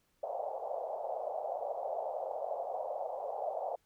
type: band-pass noise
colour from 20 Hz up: white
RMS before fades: -38 dBFS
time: 0.23-3.76 s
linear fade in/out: 5 ms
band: 540 to 760 Hz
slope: 48 dB/octave
effects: pink hiss -75 dBFS RMS until 3.85 s